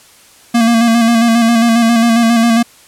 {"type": "tone with vibrato", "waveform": "square", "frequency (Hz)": 231.2, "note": "A#3", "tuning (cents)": -14, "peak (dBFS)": -8, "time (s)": [0.54, 2.63], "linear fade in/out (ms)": 10, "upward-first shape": "square", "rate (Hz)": 7.4, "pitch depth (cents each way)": 33, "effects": ["white hiss -43 dBFS RMS until 2.87 s", "low-pass 11000 Hz 12 dB/octave"]}